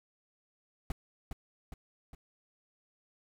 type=noise with echo; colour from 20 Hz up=brown; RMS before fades=-33 dBFS; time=0.9-0.92 s; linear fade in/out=2 ms; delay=410 ms; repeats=3; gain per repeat=-5 dB; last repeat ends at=2.15 s; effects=none